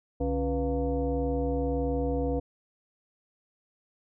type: tone with frequency modulation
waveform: sine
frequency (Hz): 277.2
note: C#4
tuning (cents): 0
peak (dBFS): -25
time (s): 0.2-2.4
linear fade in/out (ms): 10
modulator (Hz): 212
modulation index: 1.5
effects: none